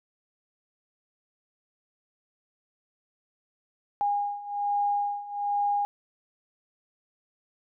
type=beating tone pair; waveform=sine; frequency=815 / 816.2 Hz; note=G#5 / G#5; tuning=-33 / -30 cents; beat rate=1.2 Hz; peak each=-30 / -27 dBFS; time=4.01-5.85 s; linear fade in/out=0 ms; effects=none